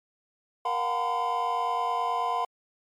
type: tone cluster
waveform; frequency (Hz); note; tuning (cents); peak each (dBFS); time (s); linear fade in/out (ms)
triangle; 470 / 716 / 765 / 927 / 1017; A#4 / F5 / G5 / A#5 / C6; +14 / +43 / -42 / -10 / -50; -35 / -28 / -34 / -33 / -26; 0.65-2.45; 5
effects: MP3 96 kbps